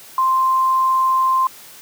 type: tone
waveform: sine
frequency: 1046.5 Hz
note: C6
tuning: in tune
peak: -13 dBFS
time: 0.18-1.47 s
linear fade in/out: 2 ms
effects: white hiss -41 dBFS RMS until 1.81 s + high-pass 100 Hz 12 dB/octave